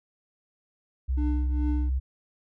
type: tone with pitch glide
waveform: sine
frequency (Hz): 64.6 to 65.09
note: C2 to C2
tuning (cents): -21 to -8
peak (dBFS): -23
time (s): 1.08-2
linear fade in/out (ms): 20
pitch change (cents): +13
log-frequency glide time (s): 1.19-1.31
type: tone with tremolo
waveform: triangle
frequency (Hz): 298.7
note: D4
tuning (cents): +29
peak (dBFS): -25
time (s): 1.17-1.9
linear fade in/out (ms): 10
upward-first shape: triangle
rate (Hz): 2.4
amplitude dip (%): 90
effects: none